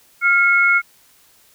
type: tone pair together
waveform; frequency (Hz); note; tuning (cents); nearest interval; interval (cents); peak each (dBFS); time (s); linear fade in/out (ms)
sine; 1396.9 / 2184; F6 / C#7; 0 / -26; minor sixth; 774; -14; 0.21-0.82; 50
effects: white hiss -53 dBFS RMS until 1.54 s